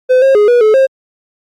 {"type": "tone with pitch steps", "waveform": "triangle", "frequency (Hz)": [510, 537, 416.6, 484.2, 431.3, 533], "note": ["C5", "C5", "G#4", "B4", "A4", "C5"], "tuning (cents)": [-44, 45, 5, -34, -35, 32], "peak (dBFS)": -3, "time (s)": [0.09, 0.87], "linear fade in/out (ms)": 20, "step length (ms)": 130, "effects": ["Opus 48 kbps"]}